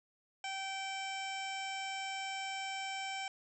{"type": "harmonic tone with a mistuned harmonic", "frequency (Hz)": 775, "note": "G5", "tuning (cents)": -20, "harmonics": [1, 2, 3, 4, 5, 6, 7, 8, 9, 10], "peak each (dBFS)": [-41, -48, -43, -46, -58, -61, -51, -62, -56, -53], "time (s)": [0.44, 3.28], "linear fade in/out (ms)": 2, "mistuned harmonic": 10, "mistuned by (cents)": -17, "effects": []}